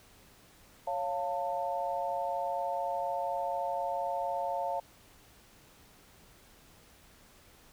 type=chord; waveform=sine; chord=Db augmented; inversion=none; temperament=equal with one note detuned; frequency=554.4 / 698.5 / 893.3 Hz; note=Db5 / F5 / A5; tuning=0 / 0 / +26 cents; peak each=-36 / -34 / -35 dBFS; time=0.87-4.8 s; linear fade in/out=5 ms; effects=pink hiss -59 dBFS RMS until 7.72 s